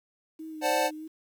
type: tone with vibrato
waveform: sine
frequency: 313.1 Hz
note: D#4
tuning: 11 cents sharp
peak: -37 dBFS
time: 0.39-1.08 s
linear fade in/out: 10 ms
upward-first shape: sine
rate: 3.2 Hz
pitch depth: 31 cents each way
type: chord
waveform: square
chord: D dominant seventh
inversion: third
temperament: equal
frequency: 523.3 / 587.3 / 740 / 880 Hz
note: C5 / D5 / F#5 / A5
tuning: 0 / 0 / 0 / 0 cents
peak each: -30 dBFS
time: 0.61-0.91 s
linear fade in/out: 50 ms
effects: 10-bit